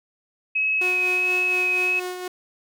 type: tone with vibrato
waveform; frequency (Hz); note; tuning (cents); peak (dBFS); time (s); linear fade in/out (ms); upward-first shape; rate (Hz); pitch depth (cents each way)
sine; 2553; D#7; +44; -19; 0.55-2; 10; sine; 1.5; 12
type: tone with tremolo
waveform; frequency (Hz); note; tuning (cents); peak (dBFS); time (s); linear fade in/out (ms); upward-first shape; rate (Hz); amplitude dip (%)
sawtooth; 363.4; F#4; -31; -23; 0.81-2.28; 5; sine; 4.2; 45
effects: none